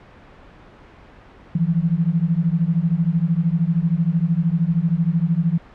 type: beating tone pair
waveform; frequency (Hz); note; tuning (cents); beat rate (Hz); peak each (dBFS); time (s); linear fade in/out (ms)
sine; 160.6 / 173.6; E3 / F3; -45 / -10; 13; -19; 1.55-5.58; 5
effects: pink hiss -45 dBFS RMS until 5.74 s + low-pass 2000 Hz 12 dB/octave